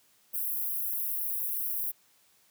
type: high-pass noise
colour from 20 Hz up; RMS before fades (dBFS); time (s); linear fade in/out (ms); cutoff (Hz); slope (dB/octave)
white; -32; 0.33-1.92; 20; 11000; 48
effects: white hiss -65 dBFS RMS until 2.5 s + high-pass 80 Hz 12 dB/octave